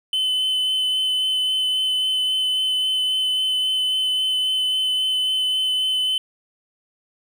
triangle tone with vibrato, 3037 Hz, F#7, 44 cents sharp, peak -17 dBFS, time 0.13-6.18 s, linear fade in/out 2 ms, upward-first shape sine, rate 3.7 Hz, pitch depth 9 cents each way, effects 9-bit

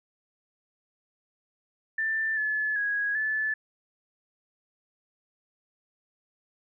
sine tone with pitch steps, 1776 / 1721 / 1657 / 1738 Hz, A6 / A6 / G#6 / A6, +16 / -39 / -4 / -22 cents, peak -25 dBFS, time 1.98-3.54 s, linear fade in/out 5 ms, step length 390 ms, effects none

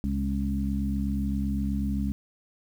harmonic tone with a mistuned harmonic, 67.9 Hz, C#2, 35 cents flat, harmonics 1 / 2 / 3 / 4, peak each -29 / -37 / -28 / -34 dBFS, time 0.04-2.12 s, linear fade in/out 0 ms, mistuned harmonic 4, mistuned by +19 cents, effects 9-bit

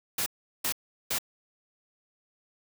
white noise bursts, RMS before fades -29 dBFS, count 3, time 0.18-1.186 s, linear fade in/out 5 ms, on 82 ms, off 380 ms, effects none

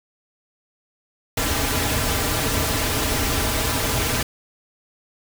pink noise with comb filter, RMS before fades -22 dBFS, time 1.37-4.23 s, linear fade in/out 5 ms, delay 5.5 ms, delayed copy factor -0.65, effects none

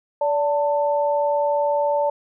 sine tone pair together, 578.6 / 890 Hz, D5 / A5, -26 / +20 cents, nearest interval perfect fifth, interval 746 cents, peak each -19 / -22 dBFS, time 0.21-2.1 s, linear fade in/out 5 ms, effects none

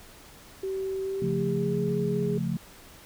sine tone with pitch glide, 383.7 to 413.6 Hz, G4 to G#4, -37 to -7 cents, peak -28 dBFS, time 0.63-2.38 s, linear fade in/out 5 ms, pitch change +130 cents, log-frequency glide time 1.03-1.82 s
sine chord, Db augmented, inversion none, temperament equal, 138.59 / 174.61 / 220 Hz, Db3 / F3 / A3, 0 / 0 / 0 cents, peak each -31 / -29 / -32 dBFS, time 1.22-2.57 s, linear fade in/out 2 ms
effects pink hiss -50 dBFS RMS until 3.05 s

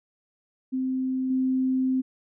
sine tone with level steps, 259.9 Hz, C4, 11 cents flat, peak -24 / -21 dBFS, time 0.72-2.02 s, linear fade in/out 20 ms, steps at 1.3 s, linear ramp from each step 5 ms, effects none

